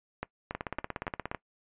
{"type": "two click trains", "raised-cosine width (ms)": 0.5, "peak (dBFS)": [-18, -18], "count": [5, 14], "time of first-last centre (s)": [[0.23, 1.347], [0.55, 1.315]], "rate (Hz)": [3.58, 17], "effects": ["noise-tail reverb RT60 0.1 s tail -20 dB re dry", "resampled to 8000 Hz"]}